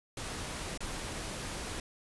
pink noise with dropouts, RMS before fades -39 dBFS, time 0.17-1.8 s, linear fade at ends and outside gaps 2 ms, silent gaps 0.776-0.805 s, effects resampled to 24000 Hz

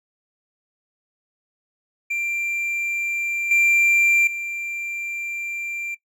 triangle tone with level steps, 2367 Hz, D7, 13 cents sharp, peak -20 / -12 / -24 dBFS, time 2.1-5.95 s, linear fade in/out 10 ms, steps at 3.51 / 4.27 s, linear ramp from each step 2 ms, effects noise-tail reverb RT60 0.1 s tail -18 dB re dry

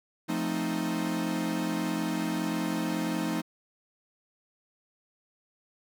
45% pulse chord, F dominant seventh, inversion none, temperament equal, 174.61 / 220 / 261.6 / 311.1 Hz, F3 / A3 / C4 / Eb4, 0 / 0 / 0 / 0 cents, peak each -34 / -34 / -36 / -32 dBFS, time 0.28-3.42 s, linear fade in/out 20 ms, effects none

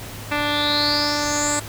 10% pulse tone with low-pass filter sweep, 293.7 Hz, D4, in tune, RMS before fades -21 dBFS, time 0.31-1.6 s, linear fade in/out 10 ms, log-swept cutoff 2800 to 8100 Hz, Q 9.8, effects added 106 Hz sine -37 dBFS peak until 1.68 s + pink hiss -36 dBFS RMS until 1.68 s

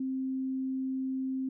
sine tone, 263 Hz, C4, 9 cents sharp, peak -30 dBFS, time 0-1.49 s, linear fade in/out 5 ms, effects none

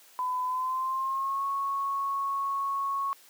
sine tone with pitch glide, 1006 to 1103.4 Hz, B5 to C#6, +32 to -8 cents, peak -27 dBFS, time 0.19-3.13 s, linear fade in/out 0 ms, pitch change +160 cents, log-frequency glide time 0.44-1.45 s, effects white hiss -56 dBFS RMS until 3.29 s + high-pass 300 Hz 12 dB/octave

